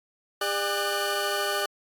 20% pulse tone cluster, 403 / 598 / 1487 Hz, G4 / D5 / F#6, +48 / +31 / +8 cents, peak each -25 dBFS, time 0.41-1.66 s, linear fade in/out 5 ms, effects AAC 64 kbps

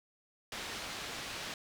white low-pass noise, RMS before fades -42 dBFS, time 0.52-1.54 s, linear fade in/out 2 ms, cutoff 4200 Hz, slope 12 dB/octave, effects none

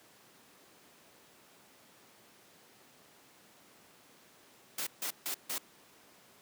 white noise bursts, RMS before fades -36 dBFS, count 4, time 4.78-5.582 s, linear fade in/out 5 ms, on 88 ms, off 150 ms, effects pink hiss -60 dBFS RMS until 6.41 s + high-pass 200 Hz 12 dB/octave

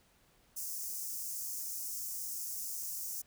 white high-pass noise, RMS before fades -40 dBFS, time 0.56-3.22 s, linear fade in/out 10 ms, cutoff 5400 Hz, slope 48 dB/octave, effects pink hiss -68 dBFS RMS until 3.26 s

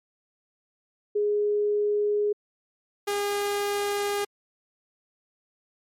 sine / sawtooth tone pair in turn, 415.3 / 406.8 Hz, G#4 / G#4, 0 / -36 cents, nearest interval unison, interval 36 cents, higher first, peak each -21 dBFS, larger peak neither, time 1.15-2.33 / 3.07-4.25 s, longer neither, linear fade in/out 10 ms, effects MP3 64 kbps

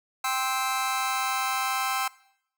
sawtooth chord, C major, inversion second, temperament just, 784.9 / 1046.5 / 1308.1 Hz, G5 / C6 / E6, +2 / 0 / -14 cents, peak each -26 dBFS, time 0.24-2.08 s, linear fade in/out 5 ms, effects noise-tail reverb RT60 0.7 s tail -21 dB re dry

